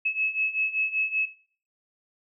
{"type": "beating tone pair", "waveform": "sine", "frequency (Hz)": [2583, 2588.2], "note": ["E7", "E7"], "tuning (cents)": [-36, -32], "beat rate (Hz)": 5.2, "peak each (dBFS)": [-28, -26], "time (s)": [0.05, 1.26], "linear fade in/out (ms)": 10, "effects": ["noise-tail reverb RT60 0.5 s tail -17 dB re dry"]}